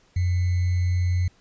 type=tone with sample-and-hold; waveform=sine; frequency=89.6 Hz; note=F2; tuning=45 cents sharp; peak=-19 dBFS; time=0.16-1.28 s; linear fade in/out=5 ms; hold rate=2100 Hz; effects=pink hiss -60 dBFS RMS until 1.4 s + resampled to 16000 Hz